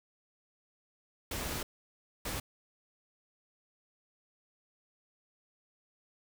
pink noise bursts at uneven times, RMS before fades -37 dBFS, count 2, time 1.31-1.63 / 2.25-2.4 s, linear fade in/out 5 ms, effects none

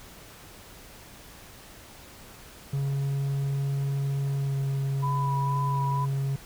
triangle tone with pitch glide, 138.59 to 136.92 Hz, C#3 to C#3, 0 to -21 cents, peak -23 dBFS, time 2.73-6.36 s, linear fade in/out 5 ms, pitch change -21 cents, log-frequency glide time 4.39-4.58 s
sine tone with vibrato, 989 Hz, B5, 2 cents sharp, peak -28 dBFS, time 5.02-6.06 s, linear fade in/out 20 ms, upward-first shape sine, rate 2.1 Hz, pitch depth 20 cents each way
effects pink hiss -48 dBFS RMS until 6.45 s

